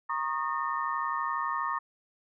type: tone cluster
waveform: sine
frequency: 939 / 1096 / 1228 / 1819 Hz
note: A#5 / C#6 / D#6 / A#6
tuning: +12 / -20 / -23 / -43 cents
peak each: -35 / -32 / -33 / -38 dBFS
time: 0.09-1.79 s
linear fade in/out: 10 ms
effects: none